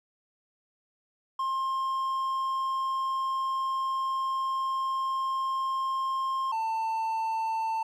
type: tone pair in turn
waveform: triangle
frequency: 1062 / 893 Hz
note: C6 / A5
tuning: +25 / +25 cents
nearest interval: minor third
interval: 300 cents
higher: first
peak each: -25 dBFS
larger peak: neither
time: 1.39-6.52 / 6.52-7.83 s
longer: first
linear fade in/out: 5 ms
effects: none